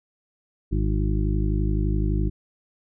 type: harmonic tone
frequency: 51.8 Hz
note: G#1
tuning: 4 cents flat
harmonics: 1 / 2 / 3 / 4 / 6 / 7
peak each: -22 / -27 / -29 / -32 / -31 / -35 dBFS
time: 0.71-2.3 s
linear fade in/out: 20 ms
effects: none